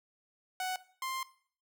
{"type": "tone pair in turn", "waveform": "sawtooth", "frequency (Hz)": [743, 1050.8], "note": ["F#5", "C6"], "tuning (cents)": [7, 7], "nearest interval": "tritone", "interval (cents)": 600, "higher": "second", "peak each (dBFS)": [-29, -31], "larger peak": "first", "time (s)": [[0.6, 0.76], [1.02, 1.23]], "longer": "second", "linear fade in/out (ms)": 2, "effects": ["noise-tail reverb RT60 0.5 s tail -17 dB re dry"]}